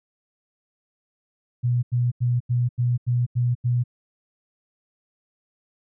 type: tone bursts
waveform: sine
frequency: 122 Hz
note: B2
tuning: 21 cents flat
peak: -18 dBFS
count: 8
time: 1.63-3.839 s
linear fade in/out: 20 ms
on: 200 ms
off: 87 ms
effects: none